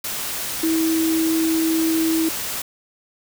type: tone in noise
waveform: sine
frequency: 323.5 Hz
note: E4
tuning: 32 cents flat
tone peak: -17 dBFS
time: 0.63-2.29 s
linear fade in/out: 5 ms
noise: white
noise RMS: -27 dBFS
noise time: 0.04-2.62 s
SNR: +7 dB
effects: none